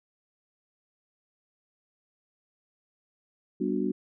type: chord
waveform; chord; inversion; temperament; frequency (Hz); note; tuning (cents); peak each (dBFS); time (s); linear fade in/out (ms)
sine; G major seventh; none; just; 196 / 245 / 294 / 367.5; G3 / B3 / D4 / F#4; 0 / -14 / +2 / -12; -31; 3.6-3.92; 10
effects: none